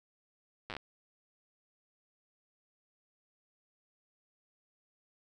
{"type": "slowing click train", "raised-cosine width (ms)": 0.3, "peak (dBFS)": -24, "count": 7, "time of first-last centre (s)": [0.7, 0.767], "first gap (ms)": 8, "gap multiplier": 1.13, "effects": []}